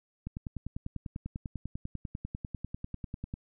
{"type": "click train", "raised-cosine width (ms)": 5, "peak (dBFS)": -24, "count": 32, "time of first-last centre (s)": [0.27, 3.339], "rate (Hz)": 10.1, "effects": []}